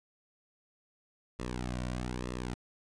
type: tone with flanger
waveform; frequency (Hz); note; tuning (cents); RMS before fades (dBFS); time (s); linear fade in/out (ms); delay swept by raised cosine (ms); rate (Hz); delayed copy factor
sawtooth; 61.74; B1; 0; -37; 1.39-2.54; 0; 1.3 to 2.4; 1.1; -0.8
effects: resampled to 22050 Hz